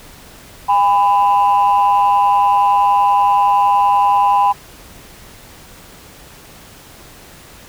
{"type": "tone pair together", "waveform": "sine", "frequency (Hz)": [810.6, 1000], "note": ["G#5", "B5"], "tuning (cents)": [-42, 21], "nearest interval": "major third", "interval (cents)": 363, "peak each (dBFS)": -11, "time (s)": [0.68, 4.53], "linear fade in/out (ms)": 20, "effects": ["tanh soft clip ceiling -5 dBFS", "pink hiss -40 dBFS RMS until 7.68 s"]}